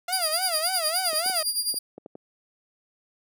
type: tone with vibrato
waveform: sawtooth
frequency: 684 Hz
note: F5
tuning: 36 cents flat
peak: -24 dBFS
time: 0.08-1.43 s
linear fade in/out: 5 ms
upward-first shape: sine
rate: 3.5 Hz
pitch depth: 180 cents each way
type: tone with tremolo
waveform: 20% pulse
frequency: 4805 Hz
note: D8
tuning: 39 cents sharp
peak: -16 dBFS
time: 0.12-1.79 s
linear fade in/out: 10 ms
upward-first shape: sine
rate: 9.7 Hz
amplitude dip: 70%
type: clicks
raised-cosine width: 2 ms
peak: -24 dBFS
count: 7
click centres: 1.131 / 1.261 / 1.298 / 1.742 / 1.98 / 2.061 / 2.154 s
effects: high-pass 300 Hz 12 dB/octave